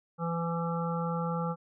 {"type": "harmonic tone", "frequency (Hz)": 168, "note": "E3", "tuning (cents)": 33, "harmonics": [1, 3, 5, 7, 8], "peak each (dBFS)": [-31, -36, -38, -39, -40], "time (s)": [0.18, 1.56], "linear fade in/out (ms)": 50, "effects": []}